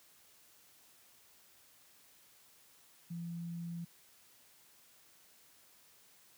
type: tone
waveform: sine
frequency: 170 Hz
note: F3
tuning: 46 cents flat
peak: -39 dBFS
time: 3.1-3.85 s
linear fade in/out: 10 ms
effects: white hiss -64 dBFS RMS until 6.37 s + high-pass 60 Hz 12 dB/octave